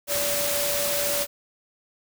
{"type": "tone in noise", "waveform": "sine", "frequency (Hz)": 576, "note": "D5", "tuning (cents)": -34, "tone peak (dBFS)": -28, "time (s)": [0.07, 1.27], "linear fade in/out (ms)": 50, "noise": "white", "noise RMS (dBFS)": -26, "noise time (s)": [0.07, 1.27], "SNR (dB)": -5, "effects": []}